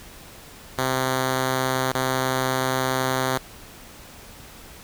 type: tone with dropouts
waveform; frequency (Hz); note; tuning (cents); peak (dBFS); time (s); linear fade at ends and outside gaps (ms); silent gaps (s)
5% pulse; 130.4; C3; -5; -10; 0.78-3.38; 2; 1.918-1.948
effects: pink hiss -44 dBFS RMS until 4.83 s